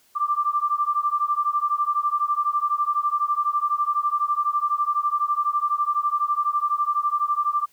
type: beating tone pair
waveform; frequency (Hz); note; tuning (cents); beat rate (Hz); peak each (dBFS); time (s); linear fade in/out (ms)
sine; 1174.7 / 1186.7; D6 / D6; 0 / +18; 12; -23; 0.15-7.66; 20
effects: white hiss -60 dBFS RMS until 7.72 s